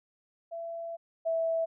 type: tone pair in turn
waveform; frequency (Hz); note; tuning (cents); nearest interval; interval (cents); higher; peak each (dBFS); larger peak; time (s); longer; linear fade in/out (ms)
sine; 670 / 656.6; E5 / E5; +28 / -7; unison; 35; first; -35 / -26; second; 0.51-0.97 / 1.25-1.66; first; 20
effects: none